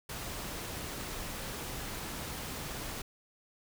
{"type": "noise", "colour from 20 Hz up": "pink", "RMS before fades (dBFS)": -40, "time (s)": [0.09, 3.02], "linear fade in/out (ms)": 5, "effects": []}